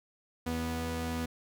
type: tone pair together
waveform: sawtooth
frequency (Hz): 81.4 / 245.3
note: E2 / B3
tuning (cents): -21 / -12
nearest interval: octave + perfect fifth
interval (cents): 1909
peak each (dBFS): -32 / -30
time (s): 0.46-1.26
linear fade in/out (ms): 10
effects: none